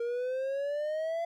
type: exponential sweep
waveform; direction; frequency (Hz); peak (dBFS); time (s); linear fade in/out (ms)
triangle; up; 466.2 to 681; -28; 0-1.25; 5
effects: none